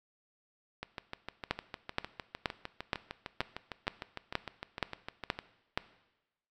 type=two click trains; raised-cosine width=0.3 ms; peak=-13 / -22 dBFS; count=10 / 31; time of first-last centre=1.51-5.775 / 0.83-5.389 s; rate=2.11 / 6.58 Hz; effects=noise-tail reverb RT60 1.0 s tail -17 dB re dry